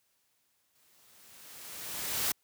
white noise with exponential growth, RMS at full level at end -29 dBFS, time 0.75-2.32 s, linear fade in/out 5 ms, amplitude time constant 340 ms, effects white hiss -74 dBFS RMS until 2.43 s + high-pass 60 Hz 12 dB/octave

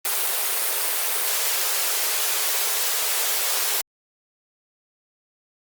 white high-pass noise, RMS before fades -23 dBFS, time 0.05-3.81 s, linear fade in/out 0 ms, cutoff 370 Hz, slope 96 dB/octave, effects Opus 32 kbps

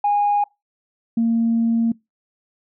sine tone pair in turn, 821 / 229.7 Hz, G#5 / A#3, -20 / -25 cents, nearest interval octave + minor seventh, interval 2205 cents, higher first, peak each -14 dBFS, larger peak neither, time 0.04-0.44 / 1.17-1.92 s, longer second, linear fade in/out 5 ms, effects noise-tail reverb RT60 0.2 s tail -24 dB re dry + tanh soft clip ceiling -11 dBFS

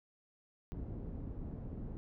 pink low-pass noise, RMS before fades -43 dBFS, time 0.72-1.97 s, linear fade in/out 0 ms, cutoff 300 Hz, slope 12 dB/octave, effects none

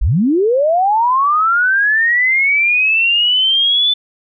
sine linear sweep, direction up, 32.7 to 3520 Hz, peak -10 dBFS, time 0.01-3.94 s, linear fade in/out 10 ms, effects none

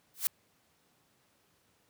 blue noise with exponential growth, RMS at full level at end -25 dBFS, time 0.14-0.27 s, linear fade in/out 0 ms, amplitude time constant 28 ms, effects pink hiss -70 dBFS RMS until 1.89 s + high-pass 100 Hz 12 dB/octave

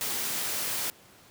white noise, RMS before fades -31 dBFS, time 0.01-0.9 s, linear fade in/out 0 ms, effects pink hiss -55 dBFS RMS until 1.3 s + high-pass 100 Hz 12 dB/octave

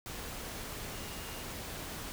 sine tone in noise, 2831 Hz, F7, 23 cents sharp, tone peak -53 dBFS, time 0.93-1.43 s, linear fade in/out 0 ms, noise pink, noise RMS -42 dBFS, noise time 0.06-2.12 s, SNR -14 dB, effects none

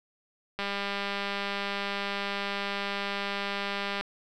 click train, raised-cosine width 0.3 ms, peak -16 dBFS, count 685, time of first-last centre 0.59-4.01 s, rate 200 Hz, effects none

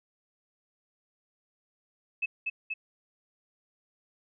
sine tone with echo, 2600 Hz, E7, 24 cents flat, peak -26 dBFS, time 2.22-2.26 s, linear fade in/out 10 ms, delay 240 ms, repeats 2, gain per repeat -2 dB, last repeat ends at 2.74 s, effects none

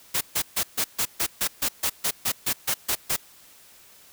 white noise bursts, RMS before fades -24 dBFS, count 15, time 0.14-3.165 s, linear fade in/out 10 ms, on 71 ms, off 140 ms, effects white hiss -52 dBFS RMS until 4.12 s

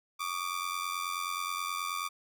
sawtooth ring-modulated tone, 1174.7 Hz, D6, in tune, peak -26 dBFS, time 0.19-2.09 s, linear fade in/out 20 ms, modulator 44.7 Hz, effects none

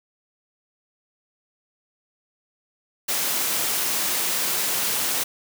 white high-pass noise, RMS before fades -24 dBFS, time 3.08-5.24 s, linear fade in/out 10 ms, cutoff 170 Hz, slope 12 dB/octave, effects none

